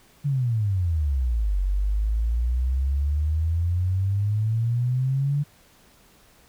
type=exponential two-way sweep; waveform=sine; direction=down then up; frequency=146.83 to 46.25 to 146.83 Hz; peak=-20 dBFS; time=0.24-5.44 s; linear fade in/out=20 ms; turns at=1.6 s; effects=pink hiss -56 dBFS RMS until 6.48 s